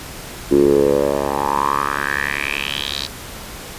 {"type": "tone with band-pass filter sweep", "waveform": "10% pulse", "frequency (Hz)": 70.5, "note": "C#2", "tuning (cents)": 30, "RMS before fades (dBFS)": -18, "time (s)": [0.51, 3.07], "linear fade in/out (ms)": 10, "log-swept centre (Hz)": [330, 4300], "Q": 4.9, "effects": ["pink hiss -33 dBFS RMS until 3.78 s", "resampled to 32000 Hz"]}